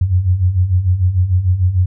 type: beating tone pair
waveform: sine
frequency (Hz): 86.9 / 93.6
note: F2 / F#2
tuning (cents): -8 / +20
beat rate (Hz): 6.7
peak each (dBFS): -17 / -12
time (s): 0.01-1.86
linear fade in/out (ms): 5
effects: none